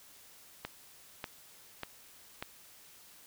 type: click train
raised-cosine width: 0.3 ms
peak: -21 dBFS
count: 4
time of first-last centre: 0.65-2.425 s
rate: 1.69 Hz
effects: white hiss -57 dBFS RMS until 3.26 s